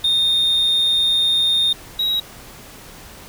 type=tone pair in turn; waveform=triangle; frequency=3664 / 3829 Hz; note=A#7 / A#7; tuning=-31 / +46 cents; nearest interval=minor second; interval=77 cents; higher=second; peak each=-12 / -15 dBFS; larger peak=first; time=0.04-1.73 / 1.99-2.2 s; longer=first; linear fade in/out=5 ms; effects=tanh soft clip ceiling -8 dBFS + pink hiss -40 dBFS RMS until 3.28 s